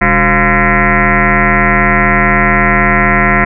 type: tone with frequency modulation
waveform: sine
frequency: 1028 Hz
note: C6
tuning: 31 cents flat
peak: -6 dBFS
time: 0.01-3.45 s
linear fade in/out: 10 ms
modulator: 165 Hz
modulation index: 6.8
effects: none